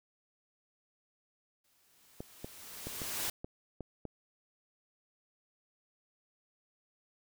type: noise with exponential growth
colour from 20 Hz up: white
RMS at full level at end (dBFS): -34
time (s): 1.64-3.3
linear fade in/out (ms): 5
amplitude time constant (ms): 360
type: clicks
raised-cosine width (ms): 2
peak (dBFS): -27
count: 7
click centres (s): 2.205 / 2.445 / 2.87 / 3.018 / 3.445 / 3.807 / 4.053
effects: none